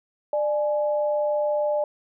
sine tone pair together, 595 / 841.5 Hz, D5 / G#5, +22 / +23 cents, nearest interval tritone, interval 601 cents, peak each -21 / -30 dBFS, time 0.33-1.84 s, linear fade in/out 2 ms, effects none

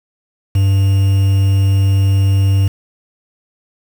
triangle tone with quantisation, 97.6 Hz, G2, 7 cents flat, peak -7 dBFS, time 0.55-2.68 s, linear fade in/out 5 ms, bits 5, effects none

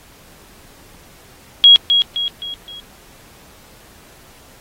sine tone with echo, 3300 Hz, G#7, 12 cents flat, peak -3 dBFS, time 1.64-1.76 s, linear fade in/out 0 ms, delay 260 ms, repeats 4, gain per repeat -7 dB, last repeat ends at 2.8 s, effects pink hiss -46 dBFS RMS until 4.6 s + AAC 48 kbps

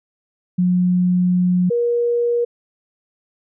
sine tone pair in turn, 180 / 476 Hz, F#3 / A#4, -47 / +36 cents, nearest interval octave + perfect fourth, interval 1683 cents, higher second, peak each -13 / -15 dBFS, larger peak first, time 0.58-1.7 / 1.7-2.45 s, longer first, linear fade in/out 10 ms, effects none

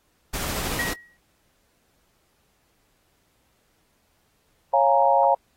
pink noise with tremolo, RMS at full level -28 dBFS, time 0.33-0.94 s, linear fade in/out 10 ms, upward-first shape triangle, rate 13 Hz, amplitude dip 25%
sine tone with exponential decay, 1905 Hz, A#6, 37 cents sharp, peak -22 dBFS, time 0.79-1.17 s, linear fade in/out 1 ms, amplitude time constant 82 ms
sine chord, Bb minor seventh, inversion first, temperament equal with one note detuned, 551.5 / 698.5 / 830.6 / 932.3 Hz, Db5 / F5 / Ab5 / Bb5, -9 / 0 / 0 / 0 cents, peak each -21 dBFS, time 4.73-5.35 s, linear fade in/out 10 ms
effects pink hiss -67 dBFS RMS until 5.56 s + AAC 48 kbps

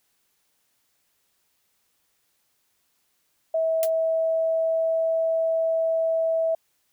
sine tone with pitch glide, 648 to 652.1 Hz, E5 to E5, -30 to -19 cents, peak -20 dBFS, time 3.54-6.55 s, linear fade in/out 5 ms, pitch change +11 cents, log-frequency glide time 3.72-5.14 s
blue noise with exponential decay, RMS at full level -25 dBFS, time 3.83-3.9 s, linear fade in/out 0 ms, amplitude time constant 15 ms
effects white hiss -70 dBFS RMS until 6.92 s

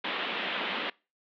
white band-pass noise, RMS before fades -33 dBFS, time 0.04-0.9 s, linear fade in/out 5 ms, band 190 to 3500 Hz, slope 48 dB/octave, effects noise-tail reverb RT60 0.3 s tail -24 dB re dry

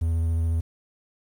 triangle tone with vibrato, 82.41 Hz, E2, in tune, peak -19 dBFS, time 0.01-0.61 s, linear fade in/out 10 ms, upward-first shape sine, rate 14 Hz, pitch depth 16 cents each way, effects 9-bit

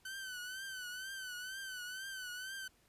sawtooth tone with vibrato, 1518 Hz, F#6, 44 cents sharp, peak -39 dBFS, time 0.05-2.68 s, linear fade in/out 5 ms, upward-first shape triangle, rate 2.1 Hz, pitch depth 84 cents each way, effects pink hiss -70 dBFS RMS until 2.88 s + resampled to 32000 Hz

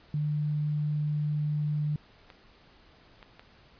sine tone, 149.6 Hz, D3, 32 cents sharp, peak -26 dBFS, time 0.14-1.96 s, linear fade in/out 2 ms
clicks, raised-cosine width 0.3 ms, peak -31 dBFS, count 3, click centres 2.302 / 3.228 / 3.395 s
effects pink hiss -58 dBFS RMS until 3.79 s + resampled to 11025 Hz

